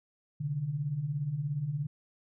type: beating tone pair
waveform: sine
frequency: 130.81 / 147.81 Hz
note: C3 / D3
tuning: 0 / +11 cents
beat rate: 17 Hz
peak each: -37 / -31 dBFS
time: 0.4-1.87 s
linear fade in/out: 10 ms
effects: none